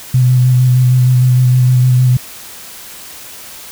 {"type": "tone with vibrato", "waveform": "sine", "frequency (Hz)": 126.4, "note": "B2", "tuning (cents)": 41, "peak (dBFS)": -6, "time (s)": [0.14, 2.17], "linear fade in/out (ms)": 5, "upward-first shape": "square", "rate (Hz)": 6.5, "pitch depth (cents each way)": 17, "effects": ["white hiss -32 dBFS RMS until 3.71 s"]}